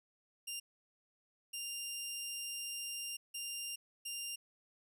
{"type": "tone bursts at uneven times", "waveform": "15% pulse", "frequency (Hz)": 2794, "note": "F7", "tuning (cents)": 0, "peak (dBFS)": -33, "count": 4, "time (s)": [[0.47, 0.6], [1.53, 3.17], [3.34, 3.76], [4.05, 4.36]], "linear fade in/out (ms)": 10, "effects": []}